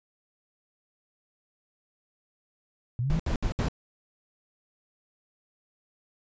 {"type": "linear sweep", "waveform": "sine", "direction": "up", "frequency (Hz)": [113.8, 171.3], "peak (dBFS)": -25, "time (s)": [2.99, 3.19], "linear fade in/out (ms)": 0}
{"type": "noise bursts", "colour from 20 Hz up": "brown", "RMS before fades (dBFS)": -27, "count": 4, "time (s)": [3.1, 3.684], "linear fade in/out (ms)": 0, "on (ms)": 95, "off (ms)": 68}
{"effects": ["resampled to 16000 Hz"]}